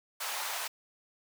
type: high-pass noise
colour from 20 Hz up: pink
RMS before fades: -36 dBFS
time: 0.2-0.68 s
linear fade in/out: 10 ms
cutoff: 700 Hz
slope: 24 dB/octave
effects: none